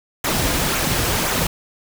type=noise with flanger; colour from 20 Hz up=pink; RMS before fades=-20 dBFS; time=0.24-1.47 s; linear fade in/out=5 ms; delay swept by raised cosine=0.2 to 5.3 ms; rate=1.9 Hz; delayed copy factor=-0.5; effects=none